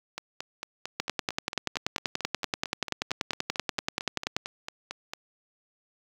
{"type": "two click trains", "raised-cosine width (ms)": 0.2, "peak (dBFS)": [-17, -9], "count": [23, 36], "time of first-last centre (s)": [[0.18, 5.135], [1, 4.365]], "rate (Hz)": [4.44, 10.4], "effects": ["high-pass 80 Hz 12 dB/octave", "7-bit"]}